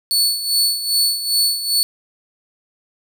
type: tone with tremolo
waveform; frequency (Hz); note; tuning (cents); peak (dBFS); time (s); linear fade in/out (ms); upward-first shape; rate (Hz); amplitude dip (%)
sawtooth; 4442; C#8; +3; -10; 0.11-1.83; 0; sine; 2.5; 70
effects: none